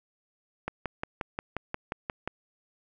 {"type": "click train", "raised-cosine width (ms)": 0.5, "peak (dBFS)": -16, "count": 10, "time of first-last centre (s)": [0.68, 2.276], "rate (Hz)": 5.64, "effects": []}